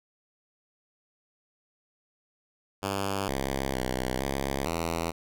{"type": "tone with pitch steps", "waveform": "5% pulse", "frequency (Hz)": [98.2, 67.4, 63.9, 68.3, 83.2], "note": ["G2", "C#2", "C2", "C#2", "E2"], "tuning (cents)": [4, -48, -40, -25, 17], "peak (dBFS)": -17, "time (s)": [2.82, 5.12], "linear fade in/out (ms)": 20, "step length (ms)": 460, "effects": []}